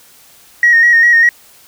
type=tone with vibrato; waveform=sine; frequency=1876 Hz; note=A#6; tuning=11 cents sharp; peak=-4 dBFS; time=0.63-1.29 s; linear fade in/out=2 ms; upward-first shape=square; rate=5 Hz; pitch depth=29 cents each way; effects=tanh soft clip ceiling -1 dBFS + white hiss -44 dBFS RMS until 1.67 s